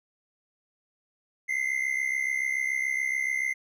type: tone pair together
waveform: triangle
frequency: 2041 / 2108 Hz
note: C7 / C7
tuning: -44 / +12 cents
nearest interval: minor second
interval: 56 cents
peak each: -27 dBFS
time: 1.48-3.54 s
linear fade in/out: 20 ms
effects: none